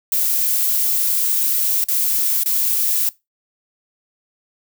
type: noise with dropouts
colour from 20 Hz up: violet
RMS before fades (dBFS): -18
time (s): 0.12-3.09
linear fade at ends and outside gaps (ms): 2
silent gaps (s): 1.841-1.885 / 2.435-2.459
effects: noise-tail reverb RT60 0.2 s tail -20 dB re dry